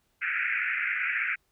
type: band-pass noise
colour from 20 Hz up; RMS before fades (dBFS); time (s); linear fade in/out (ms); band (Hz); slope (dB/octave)
white; -29; 0.21-1.36; 20; 1400 to 2500; 96
effects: pink hiss -72 dBFS RMS until 1.51 s